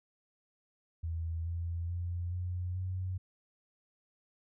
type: tone with pitch steps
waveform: sine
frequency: 82.41 / 84.82 / 87.31 / 89.87 / 92.5 Hz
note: E2 / E2 / F2 / F#2 / F#2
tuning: 0 / +50 / 0 / -50 / 0 cents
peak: -33 dBFS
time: 1.03-3.18 s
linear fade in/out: 10 ms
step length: 430 ms
effects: none